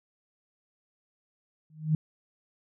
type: tone with exponential growth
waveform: sine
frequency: 155.56 Hz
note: D#3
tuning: in tune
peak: -18 dBFS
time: 1.7-1.95 s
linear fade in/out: 2 ms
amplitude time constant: 54 ms
effects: none